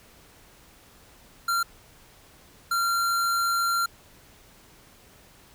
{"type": "tone bursts at uneven times", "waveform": "square", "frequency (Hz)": 1377, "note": "F6", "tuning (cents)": -25, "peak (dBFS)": -23, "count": 2, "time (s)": [[1.48, 1.63], [2.71, 3.86]], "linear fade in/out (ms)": 5, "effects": ["pink hiss -54 dBFS RMS until 5.54 s"]}